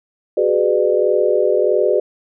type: chord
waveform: sine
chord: G# half-diminished seventh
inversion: third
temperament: just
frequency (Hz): 373.8 / 415.3 / 498.4 / 598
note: F#4 / G#4 / B4 / D5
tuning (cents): +18 / 0 / +16 / +31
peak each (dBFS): -18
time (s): 0.37-2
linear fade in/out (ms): 5
effects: none